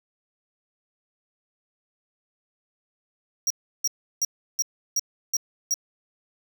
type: tone bursts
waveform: square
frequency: 5680 Hz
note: F8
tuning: 28 cents sharp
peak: -21 dBFS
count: 7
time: 3.47-5.741 s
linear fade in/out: 2 ms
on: 33 ms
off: 340 ms
effects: none